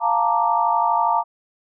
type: chord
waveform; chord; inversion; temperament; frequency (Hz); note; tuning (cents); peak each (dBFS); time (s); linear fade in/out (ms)
sine; Bb major seventh; second; equal; 698.5 / 880 / 932.3 / 1174.7; F5 / A5 / Bb5 / D6; 0 / 0 / 0 / 0; -23 / -22 / -19 / -24; 0-1.24; 50
effects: none